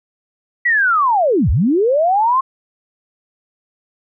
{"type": "linear two-way sweep", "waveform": "sine", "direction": "down then up", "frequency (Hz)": [1975, 55, 1085], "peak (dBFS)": -11, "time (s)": [0.65, 2.41], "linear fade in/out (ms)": 10, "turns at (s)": 1.5, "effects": []}